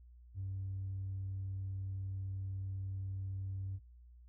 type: tone with tanh clipping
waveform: triangle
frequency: 96.2 Hz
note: G2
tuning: 32 cents flat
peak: -38 dBFS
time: 0.34-3.8 s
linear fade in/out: 50 ms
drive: 5 dB
effects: noise-tail reverb RT60 0.3 s tail -25 dB re dry + added 60 Hz sine -55 dBFS peak until 4.28 s